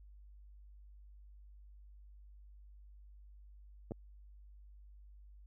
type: clicks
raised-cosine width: 2 ms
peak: -30 / -27 dBFS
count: 2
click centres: 3.91 / 3.919 s
effects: added 50 Hz sine -54 dBFS peak until 5.46 s